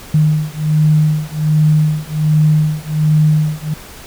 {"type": "beating tone pair", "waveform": "sine", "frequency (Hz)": [152.9, 154.2], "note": ["D#3", "D#3"], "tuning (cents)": [-30, -15], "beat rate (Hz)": 1.3, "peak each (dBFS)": -13, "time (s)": [0.14, 3.74], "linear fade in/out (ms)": 5, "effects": ["pink hiss -35 dBFS RMS until 4.06 s"]}